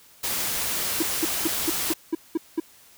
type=noise; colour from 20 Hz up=white; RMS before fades=-27 dBFS; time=0.23-1.94 s; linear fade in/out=10 ms
type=tone bursts; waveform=triangle; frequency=325.8 Hz; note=E4; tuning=20 cents flat; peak=-18 dBFS; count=8; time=1-2.6 s; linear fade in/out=5 ms; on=25 ms; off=200 ms
effects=white hiss -53 dBFS RMS until 2.97 s